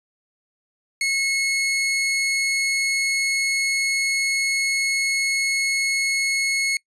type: tone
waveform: sawtooth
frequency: 2181 Hz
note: C#7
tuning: 29 cents flat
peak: -16 dBFS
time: 1.01-6.77 s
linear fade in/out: 2 ms
effects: noise-tail reverb RT60 0.1 s tail -25 dB re dry + resampled to 24000 Hz